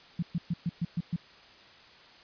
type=tone bursts; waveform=sine; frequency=170.3 Hz; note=F3; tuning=43 cents flat; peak=-26 dBFS; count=7; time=0.19-1.162 s; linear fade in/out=5 ms; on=36 ms; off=120 ms; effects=white hiss -54 dBFS RMS until 2.23 s + resampled to 11025 Hz